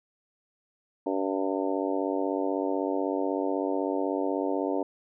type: harmonic tone with a mistuned harmonic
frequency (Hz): 96.1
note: G2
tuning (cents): -34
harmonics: 3 / 4 / 5 / 6 / 7 / 8 / 9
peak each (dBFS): -30 / -32 / -33 / -34 / -35 / -42 / -37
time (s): 1.06-4.83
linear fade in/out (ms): 5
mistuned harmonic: 9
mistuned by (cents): +68
effects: none

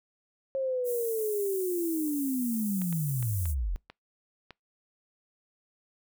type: linear sweep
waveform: sine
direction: down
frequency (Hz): 541 to 36.95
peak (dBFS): -27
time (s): 0.55-3.76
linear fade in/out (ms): 0
type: high-pass noise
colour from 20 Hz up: white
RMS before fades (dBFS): -39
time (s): 0.84-3.55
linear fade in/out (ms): 50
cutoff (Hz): 8200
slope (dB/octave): 24
type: clicks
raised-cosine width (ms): 0.3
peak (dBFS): -28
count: 6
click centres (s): 2.818 / 2.927 / 3.227 / 3.456 / 3.9 / 4.507
effects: noise-tail reverb RT60 0.2 s tail -26 dB re dry

